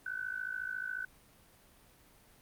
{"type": "tone with amplitude modulation", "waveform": "sine", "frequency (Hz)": 1509, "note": "F#6", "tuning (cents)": 34, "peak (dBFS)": -32, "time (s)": [0.06, 1.05], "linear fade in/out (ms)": 5, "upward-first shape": "sine", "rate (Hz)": 54.1, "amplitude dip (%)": 85, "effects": ["pink hiss -62 dBFS RMS until 2.41 s", "Opus 32 kbps"]}